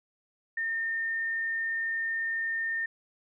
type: tone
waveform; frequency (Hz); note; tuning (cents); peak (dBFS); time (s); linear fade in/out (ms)
sine; 1818; A#6; -44; -28; 0.57-2.86; 5
effects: none